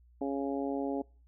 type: harmonic tone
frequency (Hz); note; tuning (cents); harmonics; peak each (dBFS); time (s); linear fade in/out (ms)
138.59; C#3; 0; 2 / 3 / 4 / 5 / 6; -33 / -37 / -39 / -41 / -43; 0.21-1.02; 5
effects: noise-tail reverb RT60 0.4 s tail -25 dB re dry + added 60 Hz sine -58 dBFS peak until 1.27 s